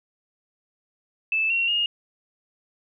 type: tone with pitch steps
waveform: sine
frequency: 2629 / 2736 / 2847 Hz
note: E7 / F7 / F7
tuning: -5 / -36 / +33 cents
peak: -20 dBFS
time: 1.32-1.86 s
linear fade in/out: 2 ms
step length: 180 ms
effects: none